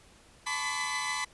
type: tone cluster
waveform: sawtooth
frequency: 867 / 1000 / 1085 / 1167 / 2007 Hz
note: A5 / B5 / C#6 / D6 / B6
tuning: -26 / +21 / -37 / -11 / +27 cents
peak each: -36 / -33 / -37 / -36 / -30 dBFS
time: 0.46-1.25 s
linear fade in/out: 10 ms
effects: pink hiss -58 dBFS RMS until 1.33 s + resampled to 24000 Hz